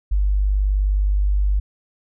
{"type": "tone", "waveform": "sine", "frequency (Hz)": 49.6, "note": "G1", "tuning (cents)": 21, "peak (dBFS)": -15, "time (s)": [0.11, 1.6], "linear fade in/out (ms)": 10, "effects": []}